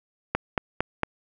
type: click train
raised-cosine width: 0.5 ms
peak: -7 dBFS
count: 4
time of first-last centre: 0.35-1.033 s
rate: 4.39 Hz
effects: none